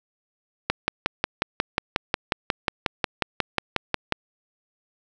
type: click train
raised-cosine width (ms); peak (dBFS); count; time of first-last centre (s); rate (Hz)
0.3; -4; 20; 0.7-4.123; 5.55
effects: none